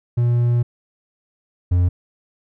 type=tone pair in turn; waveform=triangle; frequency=120 / 88.81 Hz; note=B2 / F2; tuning=-49 / +30 cents; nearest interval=perfect fourth; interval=521 cents; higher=first; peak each=-12 / -11 dBFS; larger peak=second; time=0.17-0.63 / 1.71-1.89 s; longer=first; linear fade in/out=10 ms; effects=none